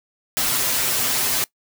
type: noise with comb filter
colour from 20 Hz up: white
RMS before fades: -21 dBFS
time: 0.37-1.44 s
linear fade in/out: 0 ms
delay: 7.8 ms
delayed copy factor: +0.85
effects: noise-tail reverb RT60 0.1 s tail -21 dB re dry